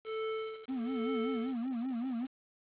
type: tone with tremolo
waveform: square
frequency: 440 Hz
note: A4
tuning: in tune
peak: -34 dBFS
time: 0.04-1.55 s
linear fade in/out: 50 ms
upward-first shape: sine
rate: 1.1 Hz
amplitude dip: 95%
type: tone with vibrato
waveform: triangle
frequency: 246.9 Hz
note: B3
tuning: in tune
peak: -31 dBFS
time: 0.68-2.27 s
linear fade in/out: 20 ms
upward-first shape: sine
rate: 5.2 Hz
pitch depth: 140 cents each way
effects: resampled to 8000 Hz + 9-bit